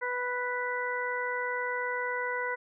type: harmonic tone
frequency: 493.9 Hz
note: B4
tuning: in tune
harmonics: 1 / 2 / 3 / 4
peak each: -35 / -35 / -35 / -35 dBFS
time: 0.01-2.56 s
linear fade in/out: 20 ms
effects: none